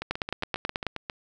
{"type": "two click trains", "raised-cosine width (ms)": 0.3, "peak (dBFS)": [-11, -16], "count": [8, 9], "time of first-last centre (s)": [[0.11, 0.867], [0.02, 1.098]], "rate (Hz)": [9.25, 7.42], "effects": []}